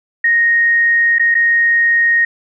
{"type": "tone with dropouts", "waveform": "sine", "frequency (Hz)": 1864.7, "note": "A#6", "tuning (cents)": 0, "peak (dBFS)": -9, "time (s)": [0.24, 2.25], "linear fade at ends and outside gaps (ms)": 5, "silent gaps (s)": [[1.185, 1.195], [1.344, 1.35]], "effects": []}